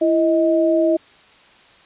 sine tone pair together, 333.7 / 630 Hz, E4 / D#5, +21 / +21 cents, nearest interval major seventh, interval 1100 cents, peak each -16 dBFS, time 0.01-0.97 s, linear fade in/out 10 ms, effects white hiss -49 dBFS RMS until 1.85 s + resampled to 8000 Hz

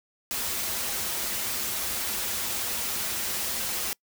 white noise with comb filter, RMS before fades -30 dBFS, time 0.31-3.93 s, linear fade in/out 0 ms, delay 6.8 ms, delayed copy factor -0.55, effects noise-tail reverb RT60 0.1 s tail -25 dB re dry

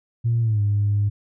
sine tone with pitch glide, 116.54 to 102.63 Hz, A#2 to G#2, 0 to -20 cents, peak -16 dBFS, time 0.24-1.1 s, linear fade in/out 20 ms, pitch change -220 cents, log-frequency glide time 0.41-0.61 s, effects tanh soft clip ceiling -13 dBFS

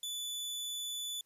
sawtooth tone, 3477 Hz, A7, 21 cents flat, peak -34 dBFS, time 0.03-1.21 s, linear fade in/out 2 ms, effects white hiss -75 dBFS RMS until 1.25 s + resampled to 32000 Hz

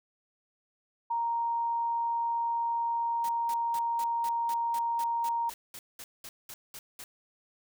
sine tone, 932.3 Hz, A#5, in tune, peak -27 dBFS, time 1.1-5.5 s, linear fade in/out 10 ms
white noise bursts, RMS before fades -44 dBFS, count 16, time 3.24-7.04 s, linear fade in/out 2 ms, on 50 ms, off 200 ms
effects none

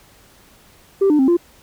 sine tone with pitch steps, 391.5 / 299.5 / 265.1 / 345.9 Hz, G4 / D4 / C4 / F4, -2 / +34 / +23 / -17 cents, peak -9 dBFS, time 1.01-1.37 s, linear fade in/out 10 ms, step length 90 ms, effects tanh soft clip ceiling -9 dBFS + pink hiss -50 dBFS RMS until 1.62 s

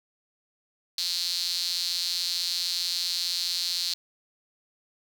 sawtooth tone with high-pass filter, 175.5 Hz, F3, 9 cents sharp, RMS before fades -29 dBFS, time 0.98-3.94 s, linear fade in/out 2 ms, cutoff 4300 Hz, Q 7, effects none

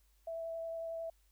sine tone with vibrato, 659.3 Hz, E5, in tune, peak -38 dBFS, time 0.27-1.1 s, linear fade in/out 5 ms, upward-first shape sine, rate 11 Hz, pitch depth 9 cents each way, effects added 50 Hz sine -67 dBFS peak until 1.31 s + white hiss -75 dBFS RMS until 1.31 s

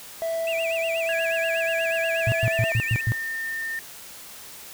triangle tone, 659.3 Hz, E5, in tune, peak -22 dBFS, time 0.22-2.72 s, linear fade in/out 0 ms
triangle tone with vibrato, 2551 Hz, D#7, 43 cents sharp, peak -26 dBFS, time 0.47-3.01 s, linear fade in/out 2 ms, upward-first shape sine, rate 8.3 Hz, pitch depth 170 cents each way
sine tone with pitch glide, 1661.2 to 1811.6 Hz, G#6 to A#6, 0 to -50 cents, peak -27 dBFS, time 1.09-3.79 s, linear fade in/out 0 ms, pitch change +150 cents, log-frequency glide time 2.25-2.69 s
sine tone bursts, 114.6 Hz, A#2, 29 cents flat, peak -18 dBFS, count 6, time 2.27-3.12 s, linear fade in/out 0 ms, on 50 ms, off 110 ms
effects tanh soft clip ceiling -11 dBFS + white hiss -42 dBFS RMS until 4.73 s

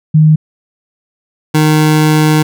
sine / 25% pulse tone pair in turn, 155.2 / 154.13 Hz, D#3 / D#3, -4 / -16 cents, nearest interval unison, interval 12 cents, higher first, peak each -3 dBFS, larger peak neither, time 0.14-0.36 / 1.54-2.43 s, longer second, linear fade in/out 10 ms, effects none

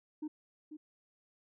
sine tone with echo, 305.3 Hz, D#4, 33 cents flat, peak -34 dBFS, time 0.22-0.28 s, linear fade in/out 10 ms, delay 490 ms, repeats 1, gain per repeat -10 dB, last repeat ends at 0.77 s, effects tanh soft clip ceiling -35 dBFS

